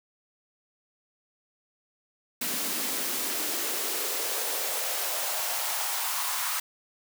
white noise with high-pass filter sweep, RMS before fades -30 dBFS, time 2.41-6.6 s, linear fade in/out 5 ms, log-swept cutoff 210 to 1100 Hz, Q 2.6, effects none

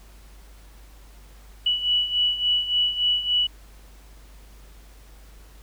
sine beating tone pair, 2946 / 2949.5 Hz, F#7 / F#7, -8 / -6 cents, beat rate 3.5 Hz, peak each -26 / -21 dBFS, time 1.66-3.47 s, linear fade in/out 5 ms, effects added 50 Hz sine -45 dBFS peak until 5.62 s + pink hiss -54 dBFS RMS until 5.62 s

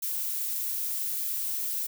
violet noise, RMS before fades -31 dBFS, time 0.02-1.87 s, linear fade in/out 10 ms, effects none

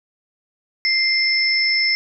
sine tone pair together, 2093 / 5274 Hz, C7 / E8, 0 / 0 cents, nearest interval octave + major third, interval 1600 cents, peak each -18 dBFS, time 0.85-1.95 s, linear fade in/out 0 ms, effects none

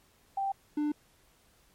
sine / triangle tone pair in turn, 784 / 297.5 Hz, G5 / D4, 0 / +22 cents, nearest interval octave + perfect fourth, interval 1678 cents, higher first, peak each -28 / -25 dBFS, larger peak second, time 0.37-0.52 / 0.77-0.92 s, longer neither, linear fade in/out 5 ms, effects pink hiss -65 dBFS RMS until 1.74 s + MP3 64 kbps

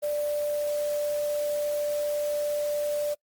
sine tone in noise, 589 Hz, D5, 5 cents sharp, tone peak -25 dBFS, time 0.02-3.15 s, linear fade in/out 20 ms, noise white, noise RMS -42 dBFS, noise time 0.02-3.15 s, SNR +14 dB, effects noise-tail reverb RT60 0.1 s tail -25 dB re dry + Opus 24 kbps

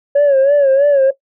sine tone with vibrato, 557 Hz, C#5, 8 cents sharp, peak -5 dBFS, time 0.15-1.11 s, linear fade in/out 10 ms, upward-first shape sine, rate 3.1 Hz, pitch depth 81 cents each way, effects noise-tail reverb RT60 0.1 s tail -17 dB re dry + tanh soft clip ceiling -6 dBFS

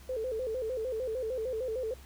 sine tone with vibrato, 476.1 Hz, A#4, 37 cents sharp, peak -31 dBFS, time 0.09-1.94 s, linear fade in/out 5 ms, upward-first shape square, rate 6.6 Hz, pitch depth 130 cents each way, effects added 66 Hz sine -49 dBFS peak until 2.05 s + pink hiss -56 dBFS RMS until 2.05 s

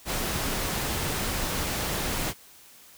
pink noise, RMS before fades -29 dBFS, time 0.05-2.34 s, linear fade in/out 50 ms, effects white hiss -52 dBFS RMS until 2.97 s

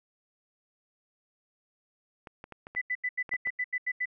clicks, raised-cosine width 0.5 ms, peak -28 dBFS, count 8, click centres 2.272 / 2.441 / 2.523 / 2.669 / 2.75 / 3.292 / 3.338 / 3.472 s
sine tone bursts, 1995 Hz, B6, 17 cents sharp, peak -27 dBFS, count 10, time 2.76-4.057 s, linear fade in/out 10 ms, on 55 ms, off 83 ms
effects none

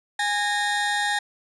30% pulse tone pair together, 824 / 1845 Hz, G#5 / A#6, -14 / -18 cents, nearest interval octave + major second, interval 1396 cents, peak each -22 / -22 dBFS, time 0.19-1.19 s, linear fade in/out 5 ms, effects resampled to 22050 Hz

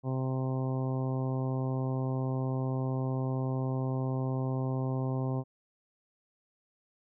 harmonic tone, 130.81 Hz, C3, in tune, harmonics 1 / 2 / 3 / 4 / 5 / 6 / 7 / 8, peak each -30 / -36 / -40 / -42 / -44 / -46 / -47 / -48 dBFS, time 0.03-5.44 s, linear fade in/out 50 ms, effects none

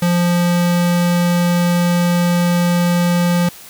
square tone, 174.7 Hz, F3, 1 cent sharp, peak -13 dBFS, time 0.02-3.49 s, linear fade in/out 5 ms, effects white hiss -38 dBFS RMS until 3.69 s

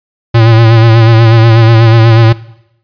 square tone with vibrato, 113.9 Hz, A#2, 40 cents flat, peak -3 dBFS, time 0.34-2.33 s, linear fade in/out 10 ms, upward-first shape sine, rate 8.2 Hz, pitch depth 47 cents each way, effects noise-tail reverb RT60 0.8 s tail -19 dB re dry + resampled to 11025 Hz

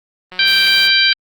click train, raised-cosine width 0.3 ms, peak -18 dBFS, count 107, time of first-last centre 0.32-0.899 s, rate 183 Hz
harmonic tone, 784 Hz, G5, in tune, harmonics 2 / 3 / 4 / 5 / 6, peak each -16 / -16 / -16 / -16 / -16 dBFS, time 0.39-1.13 s, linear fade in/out 2 ms
white noise, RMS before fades -30 dBFS, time 0.46-0.88 s, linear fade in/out 20 ms
effects Opus 24 kbps

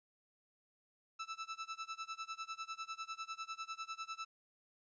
sawtooth tone with tremolo, 1318.5 Hz, E6, in tune, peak -36 dBFS, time 1.19-4.25 s, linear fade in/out 10 ms, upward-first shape sine, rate 10 Hz, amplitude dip 95%, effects resampled to 16000 Hz + 13-bit

